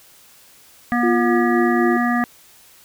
harmonic tone, 240.8 Hz, B3, 44 cents flat, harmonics 1 / 3 / 5 / 7 / 8, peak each -18 / -23 / -25 / -26 / -27 dBFS, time 0.92-2.24 s, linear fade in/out 0 ms
sine tone with tremolo, 349.2 Hz, F4, in tune, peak -16 dBFS, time 1.03-1.97 s, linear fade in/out 5 ms, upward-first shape sine, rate 3.9 Hz, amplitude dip 35%
effects white hiss -49 dBFS RMS until 2.84 s

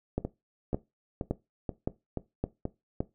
two click trains, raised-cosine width 2 ms, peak -18 / -15 dBFS, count 6 / 6, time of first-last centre 0.25-2.654 / 0.18-3.005 s, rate 2.08 / 1.77 Hz, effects noise-tail reverb RT60 0.2 s tail -17 dB re dry

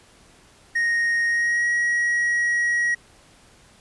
triangle tone with pitch glide, 1864.7 to 1903.9 Hz, A#6 to A#6, 0 to +36 cents, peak -17 dBFS, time 0.75-2.95 s, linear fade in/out 10 ms, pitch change +36 cents, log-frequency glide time 1.27-1.67 s, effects pink hiss -53 dBFS RMS until 3.8 s + resampled to 24000 Hz

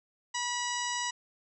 harmonic tone with a mistuned harmonic, 972 Hz, B5, 28 cents flat, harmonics 1 / 2 / 3 / 4 / 5 / 6 / 7 / 8, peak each -35 / -37 / -39 / -42 / -43 / -40 / -45 / -40 dBFS, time 0.34-1.11 s, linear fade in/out 10 ms, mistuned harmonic 5, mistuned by +22 cents, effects none

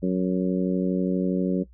harmonic tone, 92.4 Hz, F#2, 2 cents flat, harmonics 2 / 3 / 4 / 5 / 6, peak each -23 / -27 / -29 / -31 / -33 dBFS, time 0.02-1.64 s, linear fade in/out 20 ms, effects noise-tail reverb RT60 0.1 s tail -18 dB re dry + added 60 Hz sine -48 dBFS peak until 1.73 s

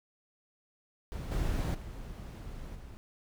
brown noise with level steps, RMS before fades -38 / -31 / -43 / -47 dBFS, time 1.12-2.97 s, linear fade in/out 0 ms, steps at 1.31 / 1.74 / 2.75 s, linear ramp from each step 10 ms, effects none

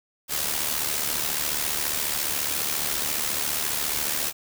white noise with amplitude modulation, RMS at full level -24 dBFS, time 0.28-4.33 s, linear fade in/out 50 ms, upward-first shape sine, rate 74.5 Hz, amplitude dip 60%, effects none

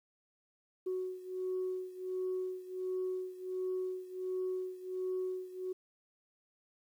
sine beating tone pair, 370 / 371.4 Hz, F#4 / F#4, 0 / +7 cents, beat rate 1.4 Hz, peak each -36 / -39 dBFS, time 0.86-5.73 s, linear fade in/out 10 ms, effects tanh soft clip ceiling -29 dBFS + 11-bit

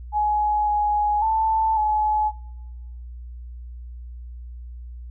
sine tone with pitch steps, 841 / 835 / 883 / 852 Hz, G#5 / G#5 / A5 / G#5, +22 / +9 / +6 / +44 cents, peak -18 dBFS, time 0.12-2.32 s, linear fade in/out 50 ms, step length 550 ms, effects noise-tail reverb RT60 1.0 s tail -22 dB re dry + added 60 Hz sine -34 dBFS peak until 5.1 s

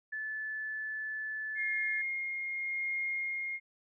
sine tone, 1739 Hz, A6, 21 cents flat, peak -35 dBFS, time 0.12-2.02 s, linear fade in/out 10 ms
sine tone with tremolo, 2136 Hz, C7, 35 cents sharp, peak -31 dBFS, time 1.55-3.6 s, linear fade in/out 50 ms, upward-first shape sine, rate 0.87 Hz, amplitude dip 30%
effects none

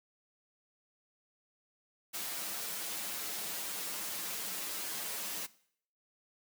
white noise with comb filter, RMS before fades -39 dBFS, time 2.13-5.47 s, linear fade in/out 20 ms, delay 7.9 ms, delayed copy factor -1, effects noise-tail reverb RT60 0.6 s tail -19 dB re dry + high-pass 150 Hz 12 dB/octave

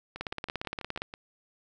two click trains, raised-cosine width 0.3 ms, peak -17 / -24 dBFS, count 15 / 7, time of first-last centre 0.21-1.019 / 0.16-1.139 s, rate 17.3 / 6.13 Hz, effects none

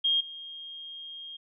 sine tone with level steps, 3232 Hz, G#7, 48 cents flat, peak -22 / -39 dBFS, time 0.04-1.37 s, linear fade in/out 10 ms, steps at 0.2 s, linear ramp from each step 10 ms, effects none

